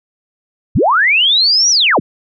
sine linear two-way sweep, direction up then down, 42.17 to 5920 to 42.17 Hz, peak -8 dBFS, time 0.75-2 s, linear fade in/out 10 ms, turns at 1.7 s, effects none

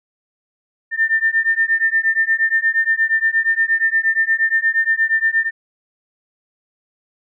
sine beating tone pair, 1796 / 1804.5 Hz, A6 / A6, +35 / +43 cents, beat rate 8.5 Hz, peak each -17 dBFS, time 0.91-5.51 s, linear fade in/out 50 ms, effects none

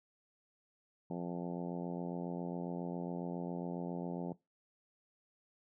harmonic tone, 87.31 Hz, F2, in tune, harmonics 2 / 3 / 4 / 5 / 6 / 7 / 8 / 9 / 10, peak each -40 / -44 / -46 / -48 / -50 / -51 / -52 / -53 / -54 dBFS, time 1.1-4.33 s, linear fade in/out 5 ms, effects noise-tail reverb RT60 0.2 s tail -19 dB re dry

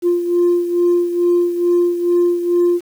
sine beating tone pair, 349.2 / 351.5 Hz, F4 / F4, 0 / +11 cents, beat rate 2.3 Hz, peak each -12 / -18 dBFS, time 0.02-2.81 s, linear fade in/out 50 ms, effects tanh soft clip ceiling -8 dBFS + 7-bit

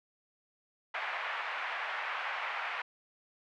white band-pass noise, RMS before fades -37 dBFS, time 0.94-2.82 s, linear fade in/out 5 ms, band 700 to 2300 Hz, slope 24 dB/octave, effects none

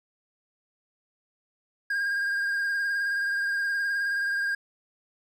triangle tone with vibrato, 1613 Hz, G6, 49 cents sharp, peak -23 dBFS, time 1.9-4.55 s, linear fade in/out 5 ms, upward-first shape sine, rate 19 Hz, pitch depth 27 cents each way, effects none

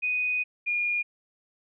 sine tone pair in turn, 2489 / 2427 Hz, D#7 / D#7, 0 / -44 cents, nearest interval unison, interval 44 cents, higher first, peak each -24 dBFS, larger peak neither, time 0.02-0.44 / 0.66-1.03 s, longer first, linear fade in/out 20 ms, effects none

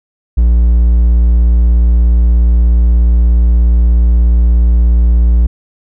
triangle tone, 58.4 Hz, A#1, 4 cents sharp, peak -3 dBFS, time 0.37-5.47 s, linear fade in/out 10 ms, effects none

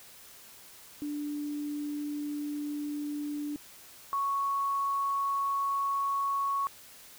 sine tone pair in turn, 293.7 / 1108.9 Hz, D4 / C#6, 0 / 0 cents, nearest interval octave + major seventh, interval 2300 cents, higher second, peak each -32 / -27 dBFS, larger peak second, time 1.02-3.56 / 4.13-6.67 s, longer neither, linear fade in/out 0 ms, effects white hiss -52 dBFS RMS until 7.18 s

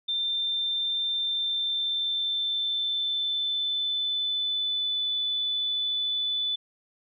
sine tone with pitch glide, 3579 to 3487 Hz, A7 to A7, +29 to -16 cents, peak -25 dBFS, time 0.08-6.56 s, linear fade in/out 10 ms, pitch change -45 cents, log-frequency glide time 1.14-5.17 s, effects none

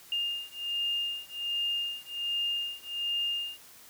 sine beating tone pair, 2817 / 2818.3 Hz, F7 / F7, +14 / +15 cents, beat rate 1.3 Hz, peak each -33 / -33 dBFS, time 0.12-3.57 s, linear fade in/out 2 ms, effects white hiss -53 dBFS RMS until 3.89 s

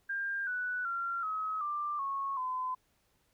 sine tone with pitch steps, 1599 / 1483.3 / 1376 / 1276.5 / 1184.1 / 1098.5 / 1019 Hz, G6 / F#6 / F6 / D#6 / D6 / C#6 / C6, +34 / +4 / -26 / +44 / +14 / -16 / -46 cents, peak -32 dBFS, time 0.09-2.75 s, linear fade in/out 10 ms, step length 380 ms, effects pink hiss -73 dBFS RMS until 3.33 s

